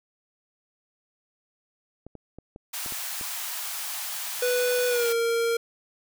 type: clicks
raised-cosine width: 2 ms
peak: -28 dBFS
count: 7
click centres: 2.066 / 2.153 / 2.386 / 2.561 / 2.862 / 2.923 / 3.212 s
type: high-pass noise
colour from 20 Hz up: white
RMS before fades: -33 dBFS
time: 2.73-5.13 s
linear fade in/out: 10 ms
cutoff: 650 Hz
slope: 48 dB/octave
type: tone with pitch glide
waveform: square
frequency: 493.9 to 463.5 Hz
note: B4 to A#4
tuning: 0 to -10 cents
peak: -23 dBFS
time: 4.42-5.57 s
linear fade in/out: 5 ms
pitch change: -110 cents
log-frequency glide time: 4.88-5.11 s
effects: none